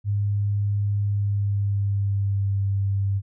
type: tone with pitch glide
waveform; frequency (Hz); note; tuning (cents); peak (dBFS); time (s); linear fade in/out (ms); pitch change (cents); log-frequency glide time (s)
sine; 101.9 to 98.71; G#2 to G2; -32 to +13; -20; 0.04-3.22; 50; -55; 1-2.62
effects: none